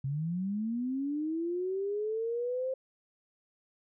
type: linear sweep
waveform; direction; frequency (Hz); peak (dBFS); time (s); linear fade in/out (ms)
sine; up; 131.3 to 529; -30; 0.04-2.74; 5
effects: none